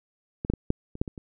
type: clicks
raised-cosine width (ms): 3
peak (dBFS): -18 / -10 / -14 / -9 / -26 / -11 / -22 / -27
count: 8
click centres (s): 0.449 / 0.5 / 0.537 / 0.704 / 0.954 / 1.015 / 1.078 / 1.178
effects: none